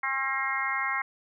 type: harmonic tone with a mistuned harmonic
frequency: 269.1 Hz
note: C4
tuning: 49 cents sharp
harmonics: 3 / 4 / 5 / 6 / 7 / 8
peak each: -37 / -32 / -35 / -37 / -33 / -31 dBFS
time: 0.03-1.02 s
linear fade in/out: 5 ms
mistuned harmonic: 8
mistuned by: -22 cents
effects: none